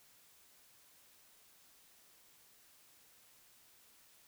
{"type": "silence", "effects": ["white hiss -65 dBFS RMS until 4.27 s"]}